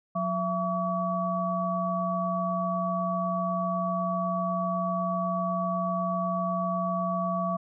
sine tone cluster, 180.8 / 671 / 1137 Hz, F#3 / E5 / C#6, -40 / +31 / +44 cents, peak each -30 dBFS, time 0.15-7.57 s, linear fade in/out 10 ms, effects none

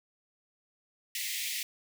pink high-pass noise, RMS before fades -35 dBFS, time 1.15-1.63 s, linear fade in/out 2 ms, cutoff 1900 Hz, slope 96 dB/octave, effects none

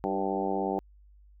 harmonic tone with a mistuned harmonic, 97 Hz, G2, 18 cents flat, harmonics 2 / 3 / 4 / 5 / 6 / 7 / 8 / 9, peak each -35 / -35 / -33 / -36 / -38 / -38 / -33 / -38 dBFS, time 0.04-0.79 s, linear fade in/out 0 ms, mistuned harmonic 3, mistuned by +26 cents, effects added 50 Hz sine -53 dBFS peak until 1.4 s

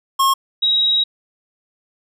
square / sine tone pair in turn, 1080 / 3820 Hz, C#6 / A#7, -45 / +42 cents, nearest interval octave + minor seventh, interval 2187 cents, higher second, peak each -13 dBFS, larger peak neither, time 0.19-0.34 / 0.62-1.04 s, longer second, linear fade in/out 10 ms, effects none

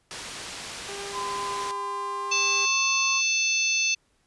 white low-pass noise, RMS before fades -38 dBFS, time 0.11-1.71 s, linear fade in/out 0 ms, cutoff 6100 Hz, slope 12 dB/octave
sawtooth tone, 400 Hz, G4, 35 cents sharp, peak -32 dBFS, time 0.88-2.66 s, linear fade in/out 10 ms
sine tone with pitch glide, 1021 to 1080.5 Hz, C6 to C#6, -43 to -45 cents, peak -29 dBFS, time 1.12-3.22 s, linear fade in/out 50 ms, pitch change +98 cents, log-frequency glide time 1.75-2.76 s
harmonic tone, 880 Hz, A5, in tune, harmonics 3 / 4 / 5 / 6 / 7, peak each -24 / -33 / -30 / -36 / -27 dBFS, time 2.31-3.95 s, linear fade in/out 10 ms
effects pink hiss -68 dBFS RMS until 4.26 s + resampled to 24000 Hz

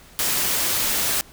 white noise, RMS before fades -22 dBFS, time 0.19-1.21 s, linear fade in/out 0 ms, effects pink hiss -48 dBFS RMS until 1.32 s

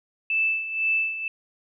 sine tone with tremolo, 2637 Hz, E7, in tune, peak -19 dBFS, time 0.3-1.28 s, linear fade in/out 2 ms, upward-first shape sine, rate 2 Hz, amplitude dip 70%, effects none

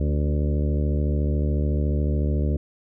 harmonic tone with a mistuned harmonic, 73.9 Hz, D2, 11 cents sharp, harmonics 1 / 2 / 3 / 4 / 5 / 6 / 7 / 8, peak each -21 / -27 / -31 / -33 / -35 / -37 / -38 / -39 dBFS, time 0-2.57 s, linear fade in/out 5 ms, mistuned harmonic 4, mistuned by -29 cents, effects none

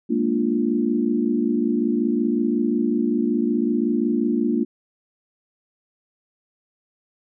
sine chord, Bb dominant seventh, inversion third, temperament equal, 207.7 / 233.1 / 293.7 / 349.2 Hz, Ab3 / Bb3 / D4 / F4, 0 / 0 / 0 / 0 cents, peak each -27 / -21 / -24 / -25 dBFS, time 0.09-4.65 s, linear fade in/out 20 ms, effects none

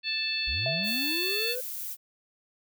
harmonic tone, 880 Hz, A5, in tune, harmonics 2 / 3 / 4 / 5, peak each -39 / -31 / -35 / -31 dBFS, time 0.03-1.56 s, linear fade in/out 50 ms
triangle linear sweep, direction up, 49 to 516 Hz, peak -31 dBFS, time 0.47-1.61 s, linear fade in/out 10 ms
sine tone with exponential decay, 659.3 Hz, E5, in tune, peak -27 dBFS, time 0.66-1.12 s, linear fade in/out 2 ms, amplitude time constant 100 ms
violet noise, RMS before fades -36 dBFS, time 0.83-1.97 s, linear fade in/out 50 ms
effects none

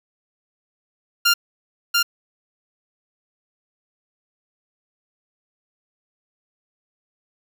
15% pulse tone with echo, 1396.9 Hz, F6, in tune, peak -7 dBFS, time 1.25-1.34 s, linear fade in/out 10 ms, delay 690 ms, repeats 1, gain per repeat -2 dB, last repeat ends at 2.03 s, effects none

